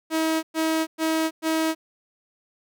sawtooth tone bursts, 319.9 Hz, D#4, 48 cents sharp, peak -17 dBFS, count 4, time 0.1-1.75 s, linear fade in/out 50 ms, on 330 ms, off 110 ms, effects none

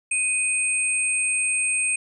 sine tone pair together, 2499 / 8530 Hz, D#7 / C9, +7 / +32 cents, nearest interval octave + major sixth, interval 2125 cents, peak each -23 dBFS, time 0.11-1.96 s, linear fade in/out 5 ms, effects none

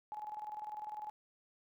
sine tone with tremolo, 848 Hz, G#5, 36 cents sharp, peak -39 dBFS, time 0.12-1.1 s, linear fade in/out 0 ms, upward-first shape square, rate 20 Hz, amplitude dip 60%, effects none

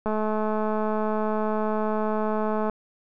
click train, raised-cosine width 1 ms, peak -14 dBFS, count 568, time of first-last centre 0.06-2.697 s, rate 215 Hz, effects none

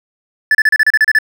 triangle tone bursts, 1740 Hz, A6, 20 cents flat, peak -5 dBFS, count 10, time 0.51-1.187 s, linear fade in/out 2 ms, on 38 ms, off 33 ms, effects none

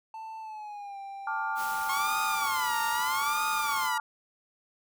triangle tone with pitch glide, 886 to 789.3 Hz, A5 to G5, +12 to +12 cents, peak -36 dBFS, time 0.14-2.46 s, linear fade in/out 2 ms, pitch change -200 cents, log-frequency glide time 0.4-0.98 s
sine chord, D minor, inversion second, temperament just, 881 / 1174.7 / 1409.6 Hz, A5 / D6 / F6, +2 / 0 / +16 cents, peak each -32 / -36 / -33 dBFS, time 1.27-4 s, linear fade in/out 2 ms
white noise, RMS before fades -41 dBFS, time 1.55-3.91 s, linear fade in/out 50 ms
sawtooth tone with vibrato, 1072 Hz, C6, 42 cents sharp, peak -26 dBFS, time 1.89-3.98 s, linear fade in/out 5 ms, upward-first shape sine, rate 0.79 Hz, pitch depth 250 cents each way
effects none

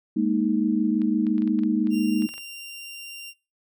sine chord, Ab suspended second, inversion none, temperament just, 207.7 / 233.6 / 311.5 Hz, Ab3 / Bb3 / Eb4, 0 / +4 / +2 cents, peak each -24 dBFS, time 0.16-2.27 s, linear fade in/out 10 ms
clicks, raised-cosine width 0.3 ms, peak -29 dBFS, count 12, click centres 1.018 / 1.268 / 1.381 / 1.421 / 1.476 / 1.59 / 1.635 / 1.871 / 2.222 / 2.29 / 2.339 / 2.38 s
sawtooth tone, 2776 Hz, F7, 11 cents flat, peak -33 dBFS, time 1.9-3.34 s, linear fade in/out 50 ms
effects noise-tail reverb RT60 0.3 s tail -23 dB re dry

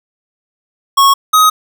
square tone pair in turn, 1101 / 1259.2 Hz, C#6 / D#6, -12 / +20 cents, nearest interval major second, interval 232 cents, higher second, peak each -6 dBFS, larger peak neither, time 0.97-1.14 / 1.33-1.5 s, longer neither, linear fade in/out 10 ms, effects none

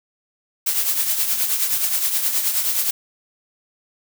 blue noise with tremolo, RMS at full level -18 dBFS, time 0.66-2.91 s, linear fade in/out 10 ms, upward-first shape triangle, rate 9.5 Hz, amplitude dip 60%, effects none

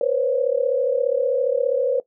sine tone cluster, 485.1 / 522 / 557 Hz, B4 / C5 / C#5, -31 / -4 / +8 cents, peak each -22 dBFS, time 0.01-2 s, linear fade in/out 2 ms, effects noise-tail reverb RT60 0.1 s tail -18 dB re dry

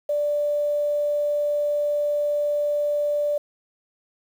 sine tone with quantisation, 587.3 Hz, D5, in tune, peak -20 dBFS, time 0.09-3.38 s, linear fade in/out 5 ms, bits 8, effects none

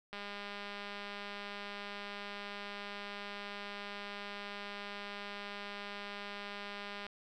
click train, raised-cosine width 0.3 ms, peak -28 dBFS, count 1409, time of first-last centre 0.13-7.066 s, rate 203 Hz, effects none

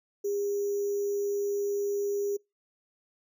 sine tone with sample-and-hold, 404.4 Hz, G#4, 46 cents flat, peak -27 dBFS, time 0.24-2.37 s, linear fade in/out 10 ms, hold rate 6300 Hz, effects noise-tail reverb RT60 0.2 s tail -24 dB re dry

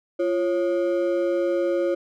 triangle ring-modulated tone, 446.8 Hz, A4, 27 cents sharp, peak -15 dBFS, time 0.19-1.95 s, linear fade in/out 10 ms, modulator 101 Hz, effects none

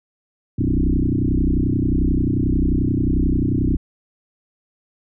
sine tone with frequency modulation, 110.4 Hz, A2, 6 cents sharp, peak -15 dBFS, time 0.58-3.77 s, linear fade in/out 10 ms, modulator 31.3 Hz, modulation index 6.7, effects none

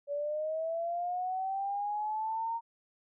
sine linear sweep, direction up, 567 to 929 Hz, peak -31 dBFS, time 0.07-2.61 s, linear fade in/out 50 ms, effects none

